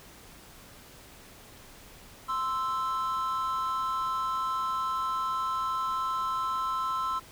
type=tone pair together; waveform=triangle; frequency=1041.1 / 1318.5 Hz; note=C6 / E6; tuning=-9 / 0 cents; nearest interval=major third; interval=409 cents; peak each=-28 dBFS; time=2.28-7.2 s; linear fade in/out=20 ms; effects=tanh soft clip ceiling -20 dBFS + pink hiss -51 dBFS RMS until 7.31 s